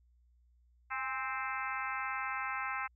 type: harmonic tone with a mistuned harmonic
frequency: 261.6 Hz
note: C4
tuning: in tune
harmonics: 3 / 4 / 5 / 6 / 7 / 8 / 9 / 10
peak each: -43 / -41 / -40 / -42 / -47 / -42 / -49 / -46 dBFS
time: 0.9-2.88 s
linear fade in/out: 20 ms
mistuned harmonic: 3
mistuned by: +56 cents
effects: added 60 Hz sine -64 dBFS peak until 2.95 s